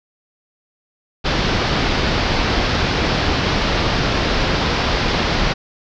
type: low-pass noise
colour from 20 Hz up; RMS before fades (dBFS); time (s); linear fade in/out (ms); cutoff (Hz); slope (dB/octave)
pink; -18; 1.24-5.54; 20; 5300; 48
effects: none